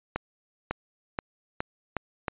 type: accelerating click train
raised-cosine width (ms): 0.5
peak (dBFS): -13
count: 6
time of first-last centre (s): 0.16-2.282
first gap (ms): 550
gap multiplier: 0.87
effects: resampled to 8000 Hz